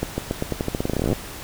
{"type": "accelerating click train", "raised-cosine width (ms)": 2, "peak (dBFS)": -9, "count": 23, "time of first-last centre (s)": [0.03, 1.13], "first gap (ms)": 150, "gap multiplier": 0.87, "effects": ["pink hiss -36 dBFS RMS until 1.43 s"]}